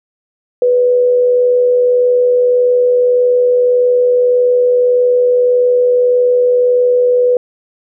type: tone with amplitude modulation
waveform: sine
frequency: 493.9 Hz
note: B4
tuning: in tune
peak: -6 dBFS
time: 0.62-7.37 s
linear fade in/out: 2 ms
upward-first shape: sine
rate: 81.7 Hz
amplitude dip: 30%
effects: none